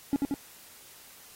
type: tone with echo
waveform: triangle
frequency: 280.4 Hz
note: C#4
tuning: 20 cents sharp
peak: -20 dBFS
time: 0.13-0.16 s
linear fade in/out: 0 ms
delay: 90 ms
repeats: 2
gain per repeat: -2 dB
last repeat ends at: 0.34 s
effects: white hiss -52 dBFS RMS until 1.35 s + AAC 48 kbps